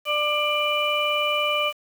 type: harmonic tone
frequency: 594 Hz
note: D5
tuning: 20 cents sharp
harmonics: 1 / 2 / 4 / 5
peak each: -26 / -26 / -26 / -26 dBFS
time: 0.05-1.73 s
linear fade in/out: 50 ms
effects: 7-bit